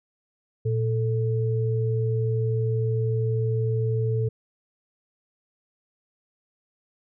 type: tone pair together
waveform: sine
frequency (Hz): 116.46 / 440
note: A#2 / A4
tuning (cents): -1 / 0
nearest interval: octave + major seventh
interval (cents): 2301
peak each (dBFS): -22 / -28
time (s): 0.65-4.29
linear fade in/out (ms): 10
effects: none